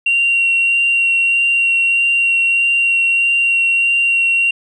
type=tone with vibrato; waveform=sine; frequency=2753 Hz; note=F7; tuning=25 cents flat; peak=-10 dBFS; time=0.06-4.51 s; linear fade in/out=5 ms; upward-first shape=sine; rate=1.6 Hz; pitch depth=10 cents each way; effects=tanh soft clip ceiling -7 dBFS